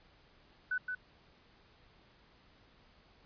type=tone with echo; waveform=sine; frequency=1496 Hz; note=F#6; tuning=19 cents sharp; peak=-31 dBFS; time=0.71-0.78 s; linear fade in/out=5 ms; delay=170 ms; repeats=1; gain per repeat=-4 dB; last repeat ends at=0.95 s; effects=pink hiss -64 dBFS RMS until 3.25 s + resampled to 11025 Hz